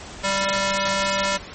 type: tone with high-pass filter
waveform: square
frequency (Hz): 196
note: G3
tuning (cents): 0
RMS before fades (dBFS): -22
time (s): 0.23-1.38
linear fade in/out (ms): 20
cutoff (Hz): 660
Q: 0.58
effects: pink hiss -38 dBFS RMS until 1.54 s + MP3 32 kbps